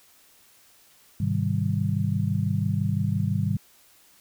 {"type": "chord", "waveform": "sine", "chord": "Ab major seventh", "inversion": "none", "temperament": "just", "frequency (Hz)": [103.83, 129.78, 155.74, 194.67], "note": ["Ab2", "C3", "Eb3", "G3"], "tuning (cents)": [0, -14, 2, -12], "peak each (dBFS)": [-26, -29, -28, -28], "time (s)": [1.2, 3.57], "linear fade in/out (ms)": 5, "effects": ["white hiss -57 dBFS RMS until 4.2 s"]}